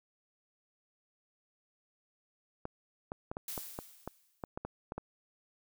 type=clicks; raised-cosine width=1 ms; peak=-24 dBFS; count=12; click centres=2.654 / 3.119 / 3.315 / 3.369 / 3.578 / 3.789 / 4.076 / 4.438 / 4.575 / 4.65 / 4.921 / 4.98 s
type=noise with exponential decay; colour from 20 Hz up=blue; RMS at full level=-39 dBFS; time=3.48-4.45 s; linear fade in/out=2 ms; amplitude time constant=210 ms
effects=none